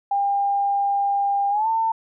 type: tone with pitch glide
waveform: sine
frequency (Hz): 801 to 899.1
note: G5 to A5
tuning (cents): +37 to +37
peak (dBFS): -18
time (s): 0.11-1.92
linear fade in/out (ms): 5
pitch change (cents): +200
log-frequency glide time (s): 1.5-1.68
effects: none